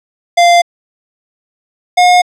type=tone pair in turn; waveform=square; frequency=694 / 718.1 Hz; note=F5 / F5; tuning=-11 / +48 cents; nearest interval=minor second; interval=59 cents; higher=second; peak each=-5 dBFS; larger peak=neither; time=0.37-0.62 / 1.97-2.22 s; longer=neither; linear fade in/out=10 ms; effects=low-pass 7000 Hz 12 dB/octave